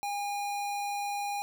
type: tone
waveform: square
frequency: 813 Hz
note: G#5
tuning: 37 cents flat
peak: -32 dBFS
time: 0.03-1.42 s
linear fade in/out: 0 ms
effects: none